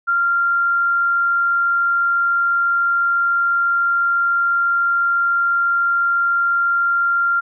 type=tone; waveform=sine; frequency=1387 Hz; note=F6; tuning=12 cents flat; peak=-14 dBFS; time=0.07-7.41 s; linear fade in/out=20 ms; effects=none